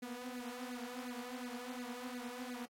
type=tone with flanger; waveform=sawtooth; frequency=246.9 Hz; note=B3; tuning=in tune; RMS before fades=-45 dBFS; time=0.02-2.66 s; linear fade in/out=10 ms; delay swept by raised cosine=0.44 to 6.44 ms; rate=2.8 Hz; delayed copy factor=+0.65; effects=AAC 48 kbps